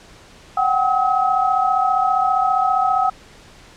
sine tone cluster, 742 / 777 / 1279 Hz, F#5 / G5 / D#6, +5 / -16 / +47 cents, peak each -19 dBFS, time 0.57-3.1 s, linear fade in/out 5 ms, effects pink hiss -45 dBFS RMS until 3.76 s + low-pass 7000 Hz 12 dB/octave

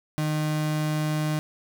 35% pulse tone, 153.3 Hz, D#3, 25 cents flat, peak -22 dBFS, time 0.18-1.39 s, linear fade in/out 0 ms, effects none

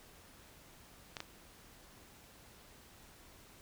clicks, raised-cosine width 0.2 ms, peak -23 dBFS, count 2, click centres 1.168 / 1.204 s, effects pink hiss -59 dBFS RMS until 3.61 s

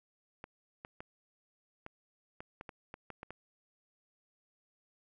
clicks, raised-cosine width 0.5 ms, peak -29 dBFS, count 11, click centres 0.441 / 0.849 / 1.005 / 1.864 / 2.405 / 2.611 / 2.692 / 2.941 / 3.103 / 3.231 / 3.306 s, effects none

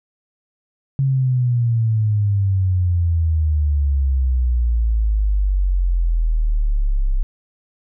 sine exponential sweep, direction down, 137.5 to 32.27 Hz, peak -14 dBFS, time 0.99-7.23 s, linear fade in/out 0 ms, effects none

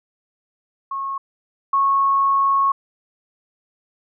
sine tone pair in turn, 1092 / 1099 Hz, C#6 / C#6, -26 / -15 cents, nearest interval unison, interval 11 cents, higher second, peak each -23 / -14 dBFS, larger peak second, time 0.91-1.18 / 1.73-2.72 s, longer second, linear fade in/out 5 ms, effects none

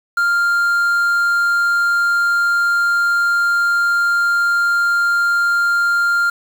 triangle tone with quantisation, 1396.9 Hz, F6, in tune, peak -11 dBFS, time 0.17-6.3 s, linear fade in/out 5 ms, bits 6, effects none

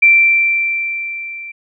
sine tone with level ramp, 2349 Hz, D7, in tune, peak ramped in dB -4 to -27 dBFS, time 0.02-1.52 s, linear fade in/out 10 ms, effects none

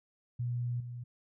sine tone with level steps, 121.3 Hz, B2, 31 cents flat, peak -31 / -39 dBFS, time 0.39-1.04 s, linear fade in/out 10 ms, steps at 0.8 s, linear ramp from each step 5 ms, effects none

